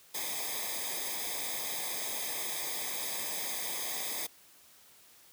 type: noise with comb filter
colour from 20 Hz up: white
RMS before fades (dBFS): -36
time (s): 0.14-4.27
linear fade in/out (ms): 10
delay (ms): 0.7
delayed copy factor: -0.95
effects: white hiss -59 dBFS RMS until 5.32 s + high-pass 60 Hz 12 dB/octave